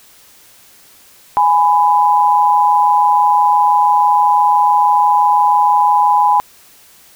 sine tone pair together, 830.6 / 996.6 Hz, G#5 / B5, 0 / +15 cents, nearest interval minor third, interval 315 cents, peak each -11 dBFS, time 1.37-6.4 s, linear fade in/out 0 ms, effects white hiss -45 dBFS RMS until 7.15 s

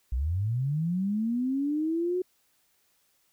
sine linear sweep, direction up, 56.3 to 370 Hz, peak -25 dBFS, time 0.12-2.22 s, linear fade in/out 5 ms, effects white hiss -69 dBFS RMS until 3.32 s

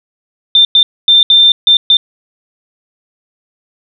sine tone bursts at uneven times, 3583 Hz, A7, 31 cents sharp, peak -3 dBFS, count 6, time 0.55-0.65 / 0.75-0.83 / 1.08-1.23 / 1.3-1.52 / 1.67-1.77 / 1.9-1.97 s, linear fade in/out 2 ms, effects none

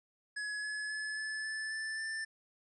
square tone with pitch steps, 1690 / 1703.7 / 1717.6 / 1731.5 / 1745.6 / 1759.7 / 1774 Hz, G#6 / G#6 / A6 / A6 / A6 / A6 / A6, +30 / +44 / -42 / -28 / -14 / 0 / +14 cents, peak -37 dBFS, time 0.36-2.25 s, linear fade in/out 10 ms, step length 270 ms, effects resampled to 24000 Hz

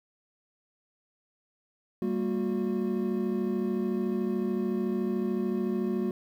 triangle tone cluster, 196.1 / 229.8 / 362.6 Hz, G3 / A#3 / F#4, +1 / -25 / -35 cents, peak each -29 dBFS, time 2.02-6.11 s, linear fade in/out 2 ms, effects 10-bit

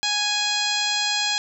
harmonic tone, 830.6 Hz, G#5, in tune, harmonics 1 / 2 / 3 / 4 / 5 / 6 / 7 / 8 / 9, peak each -30 / -30 / -29 / -27 / -26 / -30 / -37 / -34 / -33 dBFS, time 0.03-1.38 s, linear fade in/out 0 ms, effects 9-bit

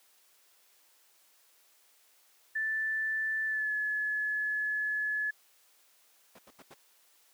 sine tone with pitch glide, 1760 to 1708.9 Hz, A6 to G#6, 0 to +49 cents, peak -29 dBFS, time 2.55-5.31 s, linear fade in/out 10 ms, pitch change -51 cents, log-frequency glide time 3.46-3.72 s
brown noise bursts, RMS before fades -41 dBFS, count 4, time 6.35-6.742 s, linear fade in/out 5 ms, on 38 ms, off 80 ms
effects white hiss -65 dBFS RMS until 7.33 s + high-pass 400 Hz 12 dB/octave

